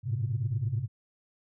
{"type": "tone cluster", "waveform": "sine", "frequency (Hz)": [103.6, 113.2, 131.7], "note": ["G#2", "A2", "C3"], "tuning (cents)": [-4, 50, 12], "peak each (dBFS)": -31, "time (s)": [0.03, 0.88], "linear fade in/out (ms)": 50, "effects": ["tanh soft clip ceiling -20 dBFS"]}